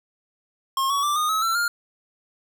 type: tone with pitch steps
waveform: square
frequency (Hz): 1074 / 1123.5 / 1175.3 / 1229.4 / 1286.1 / 1345.4 / 1407.4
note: C6 / C#6 / D6 / D#6 / E6 / E6 / F6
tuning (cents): +45 / +23 / +1 / -21 / -43 / +35 / +13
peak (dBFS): -21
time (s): 0.77-1.68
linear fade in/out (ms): 2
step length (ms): 130
effects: none